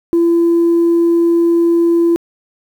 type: tone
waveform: sine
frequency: 338.6 Hz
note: E4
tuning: 46 cents sharp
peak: -7 dBFS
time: 0.13-2.16 s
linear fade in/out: 0 ms
effects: tanh soft clip ceiling -6 dBFS + 7-bit